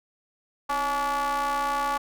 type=ring-modulated tone; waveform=square; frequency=146.83 Hz; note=D3; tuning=in tune; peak=-22 dBFS; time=0.69-1.98 s; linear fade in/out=10 ms; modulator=996 Hz; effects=none